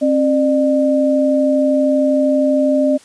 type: tone pair together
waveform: sine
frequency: 267.3 / 600 Hz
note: C4 / D5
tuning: +37 / +37 cents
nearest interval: octave + major second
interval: 1400 cents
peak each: -14 dBFS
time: 0.01-2.98 s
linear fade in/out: 20 ms
effects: white hiss -46 dBFS RMS until 3.04 s + resampled to 22050 Hz

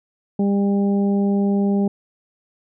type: harmonic tone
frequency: 200 Hz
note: G3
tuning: 35 cents sharp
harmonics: 1 / 2 / 3 / 4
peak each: -16 / -24 / -32 / -33 dBFS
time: 0.39-1.88 s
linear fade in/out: 5 ms
effects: none

